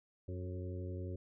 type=harmonic tone with a mistuned harmonic; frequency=91.2 Hz; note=F#2; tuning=24 cents flat; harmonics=1 / 2 / 3 / 4 / 5 / 6; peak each=-40 / -51 / -50 / -48 / -53 / -53 dBFS; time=0.28-1.16 s; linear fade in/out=5 ms; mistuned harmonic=5; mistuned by=-33 cents; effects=none